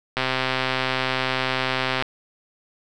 click train, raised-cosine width 0.3 ms, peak -6 dBFS, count 242, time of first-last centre 0.17-2.024 s, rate 130 Hz, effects none

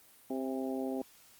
harmonic tone with a mistuned harmonic, 131.7 Hz, C3, 12 cents sharp, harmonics 2 / 3 / 4 / 5 / 6, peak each -35 / -39 / -41 / -43 / -45 dBFS, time 0.3-1.02 s, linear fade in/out 5 ms, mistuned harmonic 6, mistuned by +30 cents, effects white hiss -60 dBFS RMS until 1.39 s + Opus 32 kbps

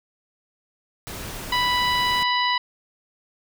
pink noise, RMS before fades -34 dBFS, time 1.07-2.23 s, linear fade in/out 0 ms
harmonic tone, 987.8 Hz, B5, in tune, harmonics 1 / 2 / 3 / 4 / 5, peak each -22 / -25 / -27 / -28 / -33 dBFS, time 1.52-2.58 s, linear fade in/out 5 ms
effects none

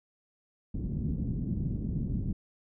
white low-pass noise, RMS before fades -32 dBFS, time 0.74-2.33 s, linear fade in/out 2 ms, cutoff 220 Hz, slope 24 dB/octave, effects none

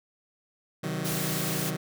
sawtooth chord, C diminished, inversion none, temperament just, 130.81 / 156.98 / 188.37 Hz, C3 / Eb3 / Gb3, 0 / +16 / +31 cents, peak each -33 / -28 / -30 dBFS, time 0.83-1.77 s, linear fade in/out 10 ms
white noise, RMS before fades -33 dBFS, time 1.04-1.71 s, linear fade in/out 20 ms
effects none

